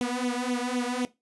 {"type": "tone with flanger", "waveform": "sawtooth", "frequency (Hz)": 246.9, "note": "B3", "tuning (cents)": 0, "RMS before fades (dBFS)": -29, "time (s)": [0.01, 1.05], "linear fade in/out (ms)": 0, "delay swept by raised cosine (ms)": [0.3, 3], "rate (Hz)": 3.9, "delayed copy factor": 0.8, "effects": ["noise-tail reverb RT60 0.2 s tail -17 dB re dry", "resampled to 24000 Hz"]}